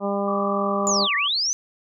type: harmonic tone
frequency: 200.2 Hz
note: G3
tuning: 37 cents sharp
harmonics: 1 / 2 / 3 / 4 / 5 / 6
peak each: -26 / -28 / -26 / -31 / -33 / -33 dBFS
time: 0-1.08 s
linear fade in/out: 50 ms
type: tone with pitch glide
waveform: sine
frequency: 1159 to 1151.7 Hz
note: D6 to D6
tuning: -23 to -34 cents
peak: -26 dBFS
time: 0.27-1.28 s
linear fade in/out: 10 ms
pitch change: -11 cents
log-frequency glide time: 0.74-1.17 s
type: linear two-way sweep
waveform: sine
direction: down then up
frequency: 7190 to 1760 to 6240 Hz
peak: -20 dBFS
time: 0.87-1.53 s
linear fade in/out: 0 ms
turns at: 1.15 s
effects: none